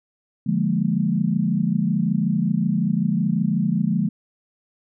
sine chord, Bb dominant seventh, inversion first, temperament equal, 146.83 / 174.61 / 207.7 / 233.1 Hz, D3 / F3 / Ab3 / Bb3, 0 / 0 / 0 / 0 cents, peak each -26 / -22 / -22 / -26 dBFS, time 0.46-4.09 s, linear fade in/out 10 ms, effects none

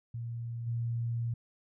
sine tone with level steps, 117.2 Hz, A#2, 10 cents sharp, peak -35 / -30 dBFS, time 0.14-1.34 s, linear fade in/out 5 ms, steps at 0.66 s, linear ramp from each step 20 ms, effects none

